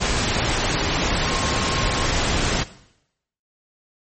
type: tone in noise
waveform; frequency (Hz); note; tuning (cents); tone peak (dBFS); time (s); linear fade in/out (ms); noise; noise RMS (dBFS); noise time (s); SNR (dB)
sine; 1073; C6; +43; -30; 1.21-2.07; 20; pink; -21; 0-2.64; -12
effects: noise-tail reverb RT60 0.8 s tail -17 dB re dry + MP3 32 kbps